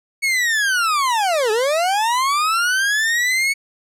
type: linear two-way sweep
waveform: 40% pulse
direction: down then up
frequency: 2227 to 415.3 to 2227 Hz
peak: -15 dBFS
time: 0.22-3.54 s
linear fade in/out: 20 ms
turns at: 1.51 s
effects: low-pass 11000 Hz 12 dB/octave